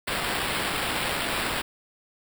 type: noise with sample-and-hold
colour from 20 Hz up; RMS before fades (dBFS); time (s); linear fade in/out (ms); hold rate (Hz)
white; -28; 0.07-1.62; 10; 6300
effects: none